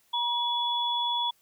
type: tone pair together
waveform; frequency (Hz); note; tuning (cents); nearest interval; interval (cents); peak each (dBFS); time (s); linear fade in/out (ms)
sine; 955 / 3403; A#5 / G#7; +42 / +41; octave + minor seventh; 2199; -28; 0.13-1.31; 10
effects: white hiss -66 dBFS RMS until 1.41 s